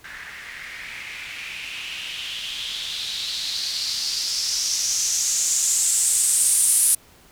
violet noise with low-pass filter sweep, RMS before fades -24 dBFS, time 0.04-6.95 s, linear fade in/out 5 ms, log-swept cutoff 1700 to 10000 Hz, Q 4.2, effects pink hiss -52 dBFS RMS until 7.31 s

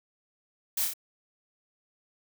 blue noise with echo, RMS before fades -29 dBFS, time 0.77-0.85 s, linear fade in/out 5 ms, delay 29 ms, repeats 3, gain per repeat -3 dB, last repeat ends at 0.937 s, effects none

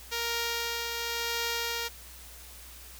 5% pulse tone with tremolo, 467.2 Hz, A#4, 4 cents sharp, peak -17 dBFS, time 0.11-1.89 s, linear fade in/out 20 ms, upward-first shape triangle, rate 0.94 Hz, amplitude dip 35%, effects added 60 Hz sine -50 dBFS peak until 2.99 s + white hiss -49 dBFS RMS until 2.99 s

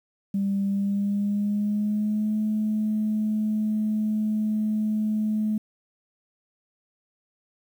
sine tone with pitch glide, 197.9 to 214.6 Hz, G3 to A3, +17 to -43 cents, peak -21 dBFS, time 0.34-5.58 s, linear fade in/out 5 ms, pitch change +140 cents, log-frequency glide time 0.66-2.37 s, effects tanh soft clip ceiling -17 dBFS + 9-bit

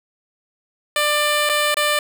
10% pulse tone with dropouts, 594 Hz, D5, 20 cents sharp, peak -8 dBFS, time 0.96-1.99 s, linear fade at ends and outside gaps 2 ms, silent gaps 1.492-1.496 / 1.744-1.769 s, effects none

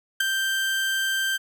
30% pulse tone with ADSR envelope, 1568 Hz, G6, in tune, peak -13 dBFS, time 0.2-1.38 s, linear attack 8 ms, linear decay 4 ms, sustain -7 dB, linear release 23 ms, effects none

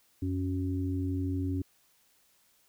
harmonic tone, 92.5 Hz, F#2, in tune, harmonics 1 / 3 / 4, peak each -31 / -32 / -43 dBFS, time 0.22-1.62 s, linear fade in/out 5 ms, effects white hiss -67 dBFS RMS until 2.68 s

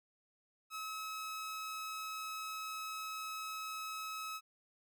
sawtooth tone, 1286 Hz, E6, 43 cents flat, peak -37 dBFS, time 0.7-4.41 s, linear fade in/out 50 ms, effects none

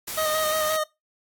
white noise, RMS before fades -32 dBFS, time 0.07-0.77 s, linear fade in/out 10 ms
25% pulse tone with vibrato, 622.3 Hz, D#5, in tune, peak -19 dBFS, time 0.17-0.84 s, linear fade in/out 10 ms, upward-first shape square, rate 5.7 Hz, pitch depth 19 cents each way
effects noise-tail reverb RT60 0.2 s tail -20 dB re dry + AAC 64 kbps

